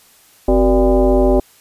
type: tone with frequency modulation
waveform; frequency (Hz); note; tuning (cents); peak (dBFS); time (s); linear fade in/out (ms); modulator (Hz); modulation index
sine; 164.81; E3; 0; -9; 0.48-1.4; 5; 212; 2.4
effects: white hiss -49 dBFS RMS until 1.6 s + resampled to 32000 Hz